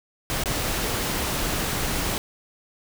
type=noise with dropouts; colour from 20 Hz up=pink; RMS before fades=-26 dBFS; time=0.3-2.18 s; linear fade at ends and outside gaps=0 ms; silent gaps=0.437-0.458 s; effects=none